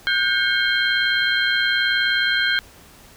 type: tone cluster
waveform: sine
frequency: 1460 / 1579 / 2187 / 3189 / 4128 Hz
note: F#6 / G6 / C#7 / G7 / C8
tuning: -24 / +12 / -24 / +29 / -24 cents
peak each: -24 / -20 / -27 / -23 / -28 dBFS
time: 0.07-2.59 s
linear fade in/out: 0 ms
effects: pink hiss -47 dBFS RMS until 3.16 s